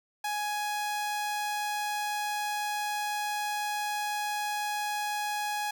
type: tone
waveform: sawtooth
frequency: 834 Hz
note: G#5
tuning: 7 cents sharp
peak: -26 dBFS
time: 0.24-5.71 s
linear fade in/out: 5 ms
effects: none